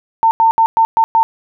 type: tone bursts at uneven times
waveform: sine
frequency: 903 Hz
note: A5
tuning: 45 cents sharp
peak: -7 dBFS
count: 6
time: 0.23-0.31 / 0.4-0.51 / 0.58-0.66 / 0.77-0.85 / 0.97-1.04 / 1.15-1.23 s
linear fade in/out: 0 ms
effects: none